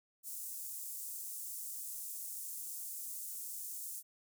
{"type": "high-pass noise", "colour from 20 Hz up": "pink", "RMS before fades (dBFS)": -44, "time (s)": [0.23, 4.03], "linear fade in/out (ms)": 50, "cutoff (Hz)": 7800, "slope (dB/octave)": 24, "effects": []}